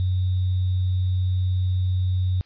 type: tone with sample-and-hold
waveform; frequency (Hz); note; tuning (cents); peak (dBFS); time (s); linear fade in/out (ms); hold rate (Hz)
sine; 92.1; F#2; -7; -19; 0-2.41; 0; 3675
effects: white hiss -58 dBFS RMS until 2.45 s + resampled to 11025 Hz